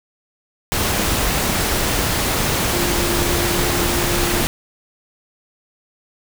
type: tone in noise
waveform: sine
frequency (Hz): 348.7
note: F4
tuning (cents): -3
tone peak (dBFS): -23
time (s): 2.73-4.41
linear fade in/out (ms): 0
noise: pink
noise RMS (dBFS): -19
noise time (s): 0.72-4.47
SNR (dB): -7
effects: none